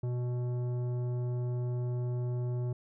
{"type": "tone with tanh clipping", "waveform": "sine", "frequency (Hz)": 123, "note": "B2", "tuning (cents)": -7, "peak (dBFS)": -32, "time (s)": [0.03, 2.73], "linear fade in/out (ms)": 5, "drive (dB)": 12, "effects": []}